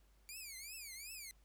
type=tone with vibrato; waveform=10% pulse; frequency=2331 Hz; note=D7; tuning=14 cents flat; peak=-39 dBFS; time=0.29-1.31 s; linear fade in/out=0 ms; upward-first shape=triangle; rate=2.7 Hz; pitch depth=240 cents each way; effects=added 50 Hz sine -66 dBFS peak until 1.44 s + pink hiss -75 dBFS RMS until 1.44 s